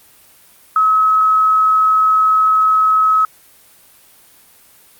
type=tone; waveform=sine; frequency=1283 Hz; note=E6; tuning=47 cents flat; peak=-9 dBFS; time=0.76-3.25 s; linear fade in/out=2 ms; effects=white hiss -47 dBFS RMS until 4.99 s + Opus 32 kbps